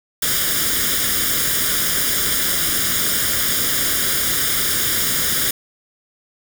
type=noise with comb filter; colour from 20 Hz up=white; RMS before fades=-19 dBFS; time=0.22-5.51 s; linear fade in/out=5 ms; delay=0.58 ms; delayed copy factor=+0.75; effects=none